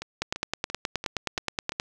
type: two click trains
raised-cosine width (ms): 0.2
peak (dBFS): -17 / -9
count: 6 / 16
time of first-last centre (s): 0.02-1.721 / 0.22-1.799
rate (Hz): 2.94 / 9.5
effects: none